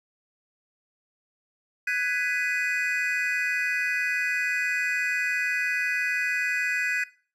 triangle chord, G# minor seventh, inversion third, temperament just, 1495.1 / 1661.2 / 1993.5 / 2492 Hz, F#6 / G#6 / B6 / D#7, +18 / 0 / +16 / +2 cents, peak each -28 dBFS, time 1.87-7.04 s, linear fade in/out 5 ms, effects noise-tail reverb RT60 0.4 s tail -19 dB re dry + resampled to 32000 Hz

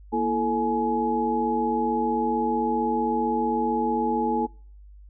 sine tone cluster, 237.7 / 333.3 / 440 / 843 Hz, A#3 / E4 / A4 / G#5, +34 / +19 / 0 / +26 cents, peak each -27 / -29 / -28 / -25 dBFS, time 0.12-4.47 s, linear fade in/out 20 ms, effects noise-tail reverb RT60 0.5 s tail -26 dB re dry + added 50 Hz sine -44 dBFS peak until 5.09 s

